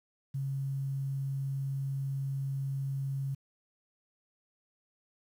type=tone with quantisation; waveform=sine; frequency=136.6 Hz; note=C#3; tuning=25 cents flat; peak=-31 dBFS; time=0.34-3.35 s; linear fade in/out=10 ms; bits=10; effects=none